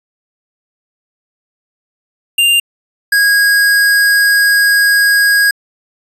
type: tone pair in turn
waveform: square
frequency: 2794 / 1643.2 Hz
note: F7 / G#6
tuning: 0 / -19 cents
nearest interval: major sixth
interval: 919 cents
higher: first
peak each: -8 dBFS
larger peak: neither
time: 2.38-2.6 / 3.12-5.51 s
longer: second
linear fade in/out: 5 ms
effects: resampled to 32000 Hz